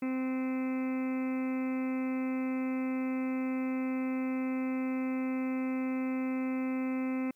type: harmonic tone with a mistuned harmonic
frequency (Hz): 259.7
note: C4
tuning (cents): -13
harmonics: 1 / 2 / 3 / 4 / 5 / 6 / 7 / 8 / 9 / 10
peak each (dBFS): -30 / -42 / -49 / -49 / -51 / -56 / -58 / -48 / -53 / -51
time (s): 0.02-7.31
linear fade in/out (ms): 5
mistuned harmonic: 6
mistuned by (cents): -23
effects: white hiss -73 dBFS RMS until 7.35 s